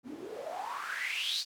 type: noise with band-pass filter sweep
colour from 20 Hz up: white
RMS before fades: -37 dBFS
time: 0.03-1.45 s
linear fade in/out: 50 ms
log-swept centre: 240 to 4700 Hz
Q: 7.7
effects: none